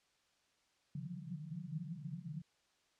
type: band-pass noise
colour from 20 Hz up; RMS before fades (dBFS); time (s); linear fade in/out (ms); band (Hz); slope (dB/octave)
pink; -45; 0.95-2.42; 5; 140 to 180; 96
effects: white hiss -75 dBFS RMS until 2.99 s + low-pass 6000 Hz 12 dB/octave